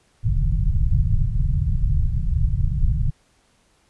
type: low-pass noise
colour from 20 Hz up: pink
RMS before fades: -19 dBFS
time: 0.23-3.11 s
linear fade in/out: 20 ms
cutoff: 150 Hz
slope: 48 dB/octave
effects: pink hiss -61 dBFS RMS until 3.89 s + resampled to 24000 Hz